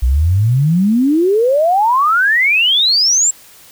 sine exponential sweep, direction up, 58.4 to 7700 Hz, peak -9 dBFS, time 0.02-3.31 s, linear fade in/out 10 ms, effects white hiss -42 dBFS RMS until 3.71 s

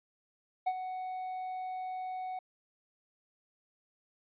triangle tone with ADSR envelope, 743 Hz, F#5, 7 cents sharp, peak -24 dBFS, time 0.66-2.39 s, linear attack 14 ms, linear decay 52 ms, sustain -10 dB, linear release 4 ms, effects resampled to 8000 Hz

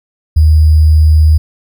sine tone with sample-and-hold, 77.7 Hz, D#2, 2 cents flat, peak -3 dBFS, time 0.36-1.38 s, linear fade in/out 10 ms, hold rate 4900 Hz, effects none

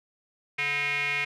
square tone with band-pass filter, 143.9 Hz, D3, 35 cents flat, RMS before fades -28 dBFS, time 0.58-1.25 s, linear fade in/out 10 ms, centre 2300 Hz, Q 8.3, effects none

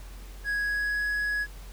triangle tone with pitch glide, 1661.2 to 1676.6 Hz, G#6 to G#6, 0 to +16 cents, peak -24 dBFS, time 0.44-1.47 s, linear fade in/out 50 ms, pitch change +16 cents, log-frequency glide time 0.56-1.07 s, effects added 46 Hz sine -40 dBFS peak until 1.72 s + pink hiss -51 dBFS RMS until 1.72 s

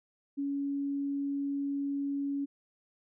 sine tone, 280.6 Hz, C#4, 21 cents sharp, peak -30 dBFS, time 0.37-2.46 s, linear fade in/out 20 ms, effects none

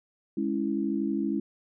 sine chord, C# minor, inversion second, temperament equal, 207.7 / 277.2 / 329.6 Hz, G#3 / C#4 / E4, 0 / 0 / 0 cents, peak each -30 dBFS, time 0.37-1.4 s, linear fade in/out 5 ms, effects none

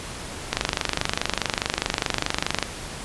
click train, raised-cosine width 0.2 ms, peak -3 dBFS, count 53, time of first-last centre 0.53-2.627 s, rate 24.8 Hz, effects pink hiss -35 dBFS RMS until 3.04 s + resampled to 24000 Hz

